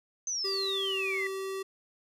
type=exponential sweep; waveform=sine; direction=down; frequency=6272 to 1939 Hz; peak=-30 dBFS; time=0.27-1.27 s; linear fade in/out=2 ms
type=tone with pitch glide; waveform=square; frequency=389.2 to 385.4 Hz; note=G4 to G4; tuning=-12 to -29 cents; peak=-34 dBFS; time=0.44-1.63 s; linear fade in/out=10 ms; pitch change=-17 cents; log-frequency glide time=0.86-0.93 s
effects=resampled to 32000 Hz